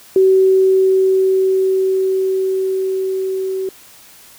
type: tone with level ramp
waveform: sine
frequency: 380 Hz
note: F#4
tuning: 46 cents sharp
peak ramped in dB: -7 to -18 dBFS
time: 0.16-3.69 s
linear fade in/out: 2 ms
effects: white hiss -43 dBFS RMS until 4.38 s